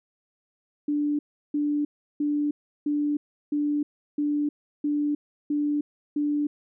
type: tone bursts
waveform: sine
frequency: 293.7 Hz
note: D4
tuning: in tune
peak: -22 dBFS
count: 9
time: 0.88-6.47 s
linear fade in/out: 5 ms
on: 310 ms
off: 350 ms
effects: none